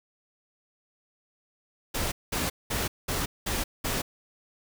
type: noise bursts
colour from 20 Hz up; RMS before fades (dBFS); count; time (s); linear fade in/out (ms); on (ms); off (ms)
pink; -29; 6; 1.94-4.02; 10; 180; 200
effects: none